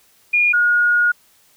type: tone pair in turn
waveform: sine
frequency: 2430 / 1439.1 Hz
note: D#7 / F#6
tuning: -42 / -48 cents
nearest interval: major sixth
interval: 906 cents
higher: first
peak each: -12 dBFS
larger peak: neither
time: 0.33-0.53 / 0.53-1.12 s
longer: second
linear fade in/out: 10 ms
effects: white hiss -55 dBFS RMS until 1.56 s